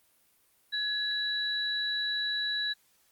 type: tone pair together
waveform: sine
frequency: 1686 / 3930 Hz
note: G#6 / B7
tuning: +26 / -9 cents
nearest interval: octave + minor third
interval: 1465 cents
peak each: -33 / -30 dBFS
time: 0.72-2.74 s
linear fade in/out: 20 ms
effects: white hiss -67 dBFS RMS until 3.11 s + Opus 32 kbps